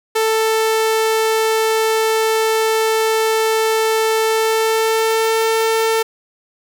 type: tone with pitch glide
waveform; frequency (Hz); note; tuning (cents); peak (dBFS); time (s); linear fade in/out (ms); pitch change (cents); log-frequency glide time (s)
sawtooth; 442.3 to 447.4; A4 to A4; +9 to +29; -10; 0.15-6.03; 10; +20; 4.21-5.42
effects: none